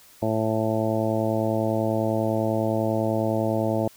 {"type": "harmonic tone", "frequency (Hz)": 110, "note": "A2", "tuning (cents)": 0, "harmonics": [1, 2, 3, 4, 5, 6, 7, 8], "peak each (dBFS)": [-28, -28, -28, -33, -28, -28, -37, -35], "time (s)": [0.22, 3.88], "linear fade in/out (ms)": 5, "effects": ["white hiss -52 dBFS RMS until 3.96 s"]}